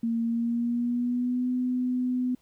sine tone with pitch glide, 230.2 to 251 Hz, A#3 to B3, -22 to +28 cents, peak -24 dBFS, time 0.03-2.35 s, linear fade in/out 5 ms, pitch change +150 cents, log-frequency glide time 0.22-1.49 s, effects pink hiss -67 dBFS RMS until 2.41 s

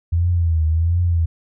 sine tone with vibrato, 83.2 Hz, E2, 17 cents sharp, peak -14 dBFS, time 0.12-1.26 s, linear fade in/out 10 ms, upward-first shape triangle, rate 1.4 Hz, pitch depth 110 cents each way, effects none

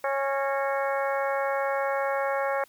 harmonic tone with a mistuned harmonic, 275 Hz, C#4, 14 cents flat, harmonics 2 / 3 / 4 / 5 / 6 / 7 / 8, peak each -27 / -31 / -33 / -35 / -37 / -38 / -39 dBFS, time 0.04-2.64 s, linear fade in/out 2 ms, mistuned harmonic 7, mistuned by -76 cents, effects white hiss -59 dBFS RMS until 2.68 s

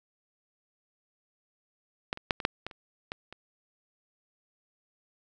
clicks, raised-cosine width 0.3 ms, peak -13 / -25 / -8 / -21 / -6 / -19 / -30 / -18 / -27 dBFS, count 9, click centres 2.129 / 2.174 / 2.308 / 2.402 / 2.451 / 2.666 / 2.712 / 3.119 / 3.326 s, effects none

